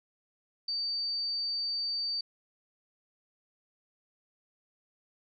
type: tone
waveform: sine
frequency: 4610 Hz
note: D8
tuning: 33 cents flat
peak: -30 dBFS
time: 0.68-2.21 s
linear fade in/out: 5 ms
effects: none